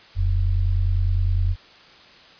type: tone pair together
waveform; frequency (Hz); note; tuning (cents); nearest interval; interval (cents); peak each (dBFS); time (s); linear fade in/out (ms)
sine; 40.09 / 90; E1 / F#2; -47 / -47; octave + major second; 1400; -20; 0.15-1.56; 50
effects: white hiss -48 dBFS RMS until 2.39 s + resampled to 11025 Hz